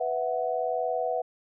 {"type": "chord", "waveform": "sine", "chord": "B suspended fourth", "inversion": "none", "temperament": "equal with one note detuned", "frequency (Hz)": [495.9, 659.3, 740], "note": ["B4", "E5", "F#5"], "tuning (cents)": [7, 0, 0], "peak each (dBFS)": -30, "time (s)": [0, 1.22], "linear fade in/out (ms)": 10, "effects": []}